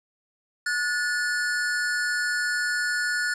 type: tone pair together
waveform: square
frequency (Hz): 1455.4 / 1744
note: F#6 / A6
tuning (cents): -29 / -16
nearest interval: minor third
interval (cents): 313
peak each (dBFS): -26 / -29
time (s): 0.66-3.34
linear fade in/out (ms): 5
effects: resampled to 22050 Hz + 9-bit